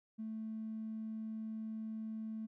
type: tone with tanh clipping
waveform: triangle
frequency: 220 Hz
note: A3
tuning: in tune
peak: -39 dBFS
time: 0.18-2.47 s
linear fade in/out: 20 ms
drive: 1 dB
effects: none